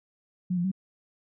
sine tone with pitch steps, 181.3 / 174.3 / 190 Hz, F#3 / F3 / F#3, -35 / -3 / +46 cents, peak -24 dBFS, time 0.5-0.716 s, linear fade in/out 10 ms, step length 72 ms, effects none

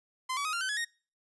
sawtooth tone with pitch steps, 1033 / 1139.6 / 1257.2 / 1386.9 / 1530 / 1687.8 / 1862 Hz, C6 / C#6 / D#6 / F6 / G6 / G#6 / A#6, -22 / +48 / +18 / -12 / -42 / +27 / -2 cents, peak -27 dBFS, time 0.29-0.85 s, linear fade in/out 10 ms, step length 80 ms, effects noise-tail reverb RT60 0.4 s tail -26 dB re dry + resampled to 24000 Hz

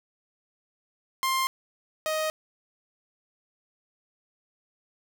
sawtooth tone pair in turn, 1055 / 625.3 Hz, C6 / D#5, +14 / +8 cents, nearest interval major sixth, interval 906 cents, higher first, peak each -20 / -22 dBFS, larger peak first, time 1.23-1.47 / 2.06-2.3 s, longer neither, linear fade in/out 0 ms, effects none

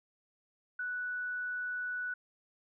sine tone, 1480 Hz, F#6, in tune, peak -34 dBFS, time 0.79-2.14 s, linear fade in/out 5 ms, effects none

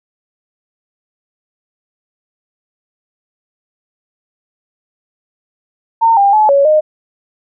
sine tone with pitch steps, 911 / 799 / 857 / 559 / 615 Hz, A#5 / G5 / A5 / C#5 / D#5, -40 / +33 / -46 / +14 / -20 cents, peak -6 dBFS, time 6.01-6.81 s, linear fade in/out 20 ms, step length 160 ms, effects none

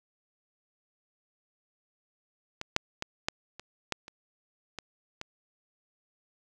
clicks, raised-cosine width 0.2 ms, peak -18 / -6 / -15 / -10 / -25 / -12 / -27 / -20 / -20 dBFS, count 9, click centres 2.614 / 2.764 / 3.024 / 3.285 / 3.596 / 3.923 / 4.081 / 4.787 / 5.214 s, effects none

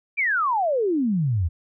sine exponential sweep, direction down, 2427 to 77.1 Hz, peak -19 dBFS, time 0.17-1.49 s, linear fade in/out 20 ms, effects none

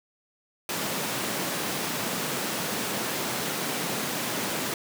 pink high-pass noise, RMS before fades -30 dBFS, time 0.69-4.74 s, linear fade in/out 2 ms, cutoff 150 Hz, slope 24 dB/octave, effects none

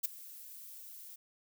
violet noise with ADSR envelope, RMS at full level -29 dBFS, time 0.03-1.16 s, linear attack 20 ms, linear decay 10 ms, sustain -21 dB, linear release 8 ms, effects none

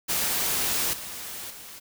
white noise with level steps, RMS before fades -26 / -37 / -43 dBFS, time 0.08-1.8 s, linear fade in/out 20 ms, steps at 0.93 / 1.5 s, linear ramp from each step 5 ms, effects none

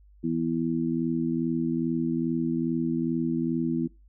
harmonic tone, 82.41 Hz, E2, in tune, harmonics 2 / 3 / 4, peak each -31 / -27 / -29 dBFS, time 0.23-3.88 s, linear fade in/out 20 ms, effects noise-tail reverb RT60 0.3 s tail -24 dB re dry + added 50 Hz sine -52 dBFS peak until 4.08 s

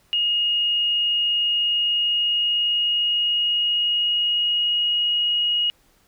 sine tone with pitch glide, 2863 to 2886 Hz, F7 to F#7, +42 to -44 cents, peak -18 dBFS, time 0.13-5.7 s, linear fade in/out 0 ms, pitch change +14 cents, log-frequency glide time 1.59-5.01 s, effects pink hiss -60 dBFS RMS until 6.07 s

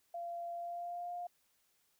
sine tone with pitch glide, 688 to 705.3 Hz, F5 to F5, -26 to +17 cents, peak -39 dBFS, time 0.14-1.27 s, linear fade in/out 5 ms, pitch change +43 cents, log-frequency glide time 0.54-1.14 s, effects white hiss -75 dBFS RMS until 1.99 s

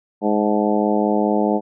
harmonic tone with a mistuned harmonic, 104.7 Hz, G#2, 15 cents sharp, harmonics 2 / 3 / 4 / 5 / 6 / 7 / 8, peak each -20 / -22 / -23 / -24 / -25 / -25 / -26 dBFS, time 0.21-1.61 s, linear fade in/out 50 ms, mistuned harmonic 8, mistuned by +63 cents, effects none

